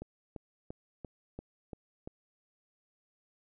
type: click train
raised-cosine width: 2 ms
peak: -28 dBFS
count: 7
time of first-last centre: 0.02-2.075 s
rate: 2.92 Hz
effects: none